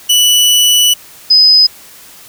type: tone pair in turn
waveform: sawtooth / sine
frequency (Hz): 2960 / 5030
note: F#7 / D#8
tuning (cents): 0 / +18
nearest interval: major sixth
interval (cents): 918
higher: second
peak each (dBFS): -3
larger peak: neither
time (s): 0.09-0.94 / 1.3-1.67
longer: first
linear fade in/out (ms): 10
effects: white hiss -37 dBFS RMS until 2.28 s